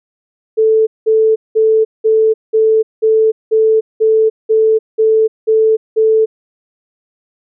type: tone bursts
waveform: sine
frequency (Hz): 440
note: A4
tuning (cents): 0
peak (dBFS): -7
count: 12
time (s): 0.57-6.26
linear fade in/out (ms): 20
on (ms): 300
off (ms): 190
effects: none